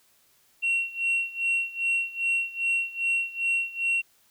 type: tone with tremolo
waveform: sine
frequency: 2732 Hz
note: F7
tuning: 39 cents flat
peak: -19 dBFS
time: 0.62-4.02 s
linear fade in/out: 20 ms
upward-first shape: sine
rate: 2.5 Hz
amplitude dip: 90%
effects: tanh soft clip ceiling -20 dBFS + white hiss -63 dBFS RMS until 4.3 s